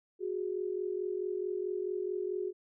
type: tone pair together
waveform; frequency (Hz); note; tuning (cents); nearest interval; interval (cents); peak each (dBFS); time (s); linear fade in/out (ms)
sine; 366.5 / 411.1; F#4 / G#4; -16 / -18; major second; 198; -34 / -36; 0.19-2.53; 50
effects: none